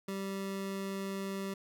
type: tone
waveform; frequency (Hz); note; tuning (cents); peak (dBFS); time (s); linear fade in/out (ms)
25% pulse; 194.9; G3; -10; -32; 0.08-1.54; 5
effects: none